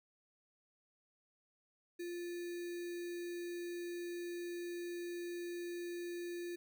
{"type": "tone with sample-and-hold", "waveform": "sine", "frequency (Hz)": 347.8, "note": "F4", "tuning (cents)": -7, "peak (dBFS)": -40, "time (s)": [1.99, 6.56], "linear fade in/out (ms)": 10, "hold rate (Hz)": 2100, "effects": []}